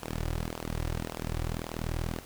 sawtooth tone with flanger, 40.38 Hz, E1, 35 cents flat, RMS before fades -34 dBFS, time 0.02-2.2 s, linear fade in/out 0 ms, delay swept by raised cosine 0.47 to 4.67 ms, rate 1.8 Hz, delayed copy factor -0.95, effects pink hiss -49 dBFS RMS until 2.25 s

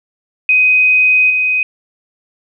sine tone with level steps, 2509 Hz, D#7, 14 cents sharp, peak -7 / -11 dBFS, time 0.49-1.63 s, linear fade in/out 2 ms, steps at 1.3 s, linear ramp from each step 2 ms, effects none

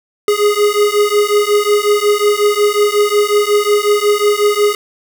square beating tone pair, 411.9 / 417.4 Hz, G#4 / G#4, -14 / +9 cents, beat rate 5.5 Hz, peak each -14 dBFS, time 0.28-4.75 s, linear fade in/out 2 ms, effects none

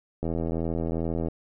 click train, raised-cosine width 2 ms, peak -16 dBFS, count 88, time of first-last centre 0.23-1.285 s, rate 82.5 Hz, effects none

